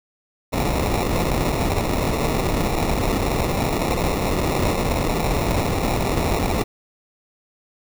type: noise with sample-and-hold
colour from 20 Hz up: pink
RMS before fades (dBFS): -21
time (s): 0.52-6.64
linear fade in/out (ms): 20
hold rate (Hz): 1575
effects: none